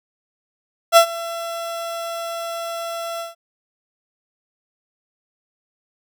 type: tone with ADSR envelope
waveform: 30% pulse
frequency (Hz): 673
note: E5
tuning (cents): +36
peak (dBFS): -3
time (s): 0.92-3.35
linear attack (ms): 47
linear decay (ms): 88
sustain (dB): -20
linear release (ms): 150
effects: none